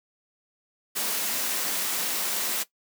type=high-pass noise; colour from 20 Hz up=white; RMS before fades=-28 dBFS; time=0.95-2.64 s; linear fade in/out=20 ms; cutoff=180 Hz; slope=48 dB/octave; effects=noise-tail reverb RT60 0.1 s tail -17 dB re dry